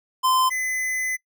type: tone pair in turn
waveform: square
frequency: 1032 / 2025 Hz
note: C6 / B6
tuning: -24 / +43 cents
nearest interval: octave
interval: 1167 cents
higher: second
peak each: -18 / -24 dBFS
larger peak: first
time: 0.23-0.5 / 0.5-1.17 s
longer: second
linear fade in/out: 20 ms
effects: noise-tail reverb RT60 0.1 s tail -20 dB re dry